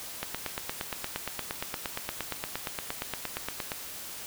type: click train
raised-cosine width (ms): 0.3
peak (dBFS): -15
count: 31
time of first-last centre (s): 0.23-3.718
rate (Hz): 8.6
effects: white hiss -41 dBFS RMS until 4.26 s